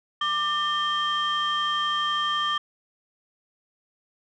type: tone cluster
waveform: sine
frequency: 1185 / 1803 / 3168 Hz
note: D6 / A6 / G7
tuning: +15 / +42 / +18 cents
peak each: -24 / -30 / -26 dBFS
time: 0.21-2.58 s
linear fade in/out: 5 ms
effects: tanh soft clip ceiling -17 dBFS